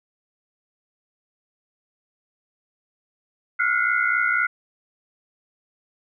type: tone cluster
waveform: sine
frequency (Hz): 1381 / 1445 / 2050 / 2157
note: F6 / F#6 / C7 / C#7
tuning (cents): -20 / -41 / -36 / -48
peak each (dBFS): -25 / -21 / -25 / -28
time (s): 3.59-4.47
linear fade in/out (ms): 10
effects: none